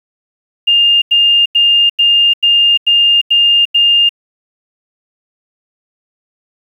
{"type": "tone bursts", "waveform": "sine", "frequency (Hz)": 2813, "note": "F7", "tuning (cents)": 12, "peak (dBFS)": -6, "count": 8, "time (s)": [0.67, 4.093], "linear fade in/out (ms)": 10, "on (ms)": 350, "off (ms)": 89, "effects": ["7-bit"]}